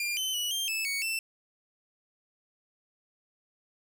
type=tone with pitch steps; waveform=sawtooth; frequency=2397 / 3056 / 2940 / 3178 / 2621 / 2230 / 2669 Hz; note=D7 / G7 / F#7 / G7 / E7 / C#7 / E7; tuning=+35 / -45 / -12 / +23 / -11 / +10 / +21 cents; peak=-26 dBFS; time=0-1.19 s; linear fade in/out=2 ms; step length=170 ms; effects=none